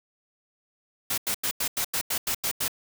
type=noise bursts; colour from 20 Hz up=white; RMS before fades=-27 dBFS; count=10; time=1.1-2.681 s; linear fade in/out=5 ms; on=78 ms; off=89 ms; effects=none